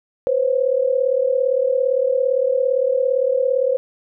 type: tone pair together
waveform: sine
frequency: 500.4 / 538 Hz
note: B4 / C5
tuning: +23 / +48 cents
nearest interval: minor second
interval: 125 cents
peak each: -18 / -18 dBFS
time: 0.27-3.77 s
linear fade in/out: 0 ms
effects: none